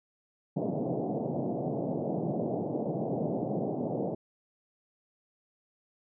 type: band-pass noise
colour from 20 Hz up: pink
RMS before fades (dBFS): -32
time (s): 0.56-4.15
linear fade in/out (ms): 10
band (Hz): 130 to 740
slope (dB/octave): 48
effects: none